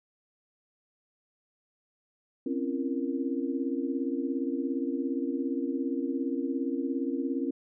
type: tone cluster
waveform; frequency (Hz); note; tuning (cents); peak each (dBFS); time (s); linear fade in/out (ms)
sine; 260.8 / 278.1 / 337.8 / 466.7; C4 / C#4 / E4 / A#4; -5 / +6 / +42 / +2; -32 / -32 / -34 / -39; 2.46-7.51; 5
effects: none